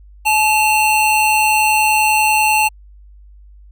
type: tone pair together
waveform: square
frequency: 859.9 / 2730 Hz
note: A5 / F7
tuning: -40 / -40 cents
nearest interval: octave + minor sixth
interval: 2000 cents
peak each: -14 / -16 dBFS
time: 0.25-2.69 s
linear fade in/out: 20 ms
effects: added 50 Hz sine -39 dBFS peak until 3.71 s